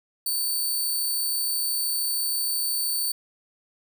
5% pulse tone, 4533 Hz, C#8, 38 cents sharp, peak -17 dBFS, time 0.26-3.12 s, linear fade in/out 5 ms, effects none

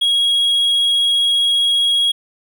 triangle tone, 3305 Hz, G#7, 9 cents flat, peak -11 dBFS, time 0.01-2.12 s, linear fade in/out 10 ms, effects none

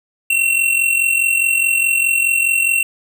square tone with amplitude modulation, 2722 Hz, F7, 45 cents flat, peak -11 dBFS, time 0.3-2.83 s, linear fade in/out 5 ms, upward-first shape sine, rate 44.8 Hz, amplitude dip 60%, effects none

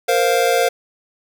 square chord, Bb suspended second, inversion none, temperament just, 466.2 / 524.4 / 699.2 Hz, Bb4 / C5 / F5, 0 / +4 / +2 cents, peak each -19 dBFS, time 0.08-0.69 s, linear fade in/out 10 ms, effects 8-bit

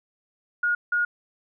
sine tone bursts at uneven times, 1436 Hz, F6, 48 cents sharp, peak -20 dBFS, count 2, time 0.63-0.75 / 0.92-1.05 s, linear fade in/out 5 ms, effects none

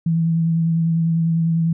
sine tone with vibrato, 164.81 Hz, E3, in tune, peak -15 dBFS, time 0.06-1.73 s, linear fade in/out 5 ms, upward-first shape triangle, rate 10 Hz, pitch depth 24 cents each way, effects none

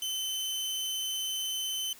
sawtooth tone, 3056 Hz, G7, 45 cents flat, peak -28 dBFS, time 0.02-1.93 s, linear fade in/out 2 ms, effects white hiss -53 dBFS RMS until 1.99 s

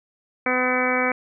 harmonic tone, 252.8 Hz, B3, 41 cents sharp, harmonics 1 / 2 / 3 / 4 / 5 / 6 / 7 / 8 / 9, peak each -27 / -25 / -29 / -31 / -28 / -29 / -31 / -29 / -25 dBFS, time 0.46-1.12 s, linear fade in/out 2 ms, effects none

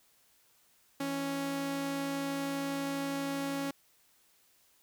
sawtooth tone pair together, 164.81 / 277 Hz, E3 / C#4, 0 / -1 cents, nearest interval major sixth, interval 899 cents, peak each -40 / -29 dBFS, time 1-3.71 s, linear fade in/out 5 ms, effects white hiss -67 dBFS RMS until 4.82 s

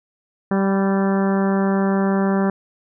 harmonic tone with a mistuned harmonic, 194.8 Hz, G3, 11 cents flat, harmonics 1 / 2 / 3 / 4 / 5 / 6 / 7 / 8 / 9, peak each -17 / -23 / -27 / -29 / -31 / -33 / -34 / -35 / -36 dBFS, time 0.51-2.5 s, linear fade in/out 2 ms, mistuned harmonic 5, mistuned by +23 cents, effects none

